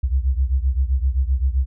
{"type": "beating tone pair", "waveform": "sine", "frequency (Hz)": [63.1, 70.8], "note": ["B1", "C#2"], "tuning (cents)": [38, 37], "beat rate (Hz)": 7.7, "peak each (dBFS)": [-18, -21], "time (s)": [0.03, 1.66], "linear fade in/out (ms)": 10, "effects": []}